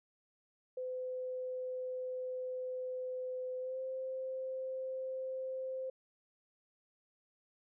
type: tone with pitch glide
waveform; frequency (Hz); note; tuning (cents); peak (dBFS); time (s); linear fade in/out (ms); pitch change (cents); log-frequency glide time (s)
sine; 509 to 521.8; C5 to C5; -48 to -5; -37; 0.77-5.9; 5; +43; 3.6-3.79
effects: none